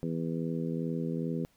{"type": "harmonic tone", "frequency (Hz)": 82.41, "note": "E2", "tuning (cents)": 0, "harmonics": [2, 3, 4, 5, 6], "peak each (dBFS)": [-33, -35, -40, -40, -41], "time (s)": [0.03, 1.45], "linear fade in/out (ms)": 0, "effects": ["pink hiss -68 dBFS RMS until 1.56 s"]}